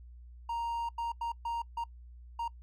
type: tone bursts at uneven times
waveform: triangle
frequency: 933 Hz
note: A#5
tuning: 1 cent sharp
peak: -30 dBFS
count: 6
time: 0.49-0.89 / 0.98-1.12 / 1.21-1.32 / 1.45-1.62 / 1.77-1.84 / 2.39-2.48 s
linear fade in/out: 5 ms
effects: noise-tail reverb RT60 0.1 s tail -24 dB re dry + added 60 Hz sine -48 dBFS peak until 2.62 s